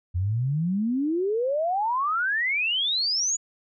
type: exponential sweep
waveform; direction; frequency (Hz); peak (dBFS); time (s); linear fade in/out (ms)
sine; up; 85 to 6990; -22; 0.14-3.37; 20
effects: none